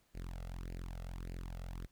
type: tone with flanger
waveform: sawtooth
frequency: 43.65 Hz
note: F1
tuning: in tune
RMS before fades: -44 dBFS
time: 0.14-1.87 s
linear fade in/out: 20 ms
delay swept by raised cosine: 0.42 to 1.52 ms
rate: 1.7 Hz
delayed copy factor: +1
effects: pink hiss -73 dBFS RMS until 1.91 s